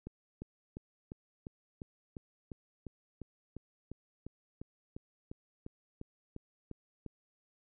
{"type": "click train", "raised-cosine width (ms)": 3, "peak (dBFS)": -30, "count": 21, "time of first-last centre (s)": [0.07, 7.063], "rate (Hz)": 2.86, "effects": []}